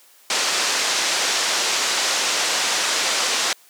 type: low-pass noise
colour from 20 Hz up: white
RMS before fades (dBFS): -21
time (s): 0.3-3.53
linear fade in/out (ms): 2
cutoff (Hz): 7000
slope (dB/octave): 24
effects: white hiss -52 dBFS RMS until 3.69 s + high-pass 400 Hz 12 dB/octave

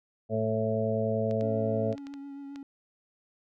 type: harmonic tone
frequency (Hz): 110.3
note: A2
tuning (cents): +5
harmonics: 1 / 2 / 4 / 5 / 6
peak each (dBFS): -32 / -32 / -32 / -32 / -32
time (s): 0.29-1.96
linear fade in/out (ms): 50
type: clicks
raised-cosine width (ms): 0.2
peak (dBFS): -30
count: 7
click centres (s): 1.311 / 1.41 / 1.927 / 1.98 / 2.069 / 2.139 / 2.559
type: tone with vibrato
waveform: triangle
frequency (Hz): 279.5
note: C#4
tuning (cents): +14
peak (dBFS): -37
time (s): 1.42-2.63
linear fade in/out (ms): 2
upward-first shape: triangle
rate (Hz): 7.4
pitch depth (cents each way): 24
effects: none

